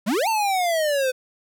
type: exponential two-way sweep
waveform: square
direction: up then down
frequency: 183 to 914 to 504 Hz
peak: -20 dBFS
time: 0.06-1.12 s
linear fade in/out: 20 ms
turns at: 0.28 s
effects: none